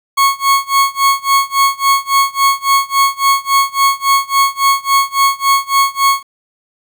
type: tone with tremolo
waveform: 40% pulse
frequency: 1100 Hz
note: C#6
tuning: 14 cents flat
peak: -6 dBFS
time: 0.17-6.23 s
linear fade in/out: 10 ms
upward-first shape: sine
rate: 3.6 Hz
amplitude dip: 95%
effects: 8-bit